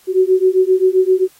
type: beating tone pair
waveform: sine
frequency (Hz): 370 / 377.6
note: F#4 / F#4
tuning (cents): 0 / +35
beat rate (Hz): 7.6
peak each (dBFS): -13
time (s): 0.07-1.28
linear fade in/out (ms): 50
effects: white hiss -50 dBFS RMS until 1.39 s + AAC 48 kbps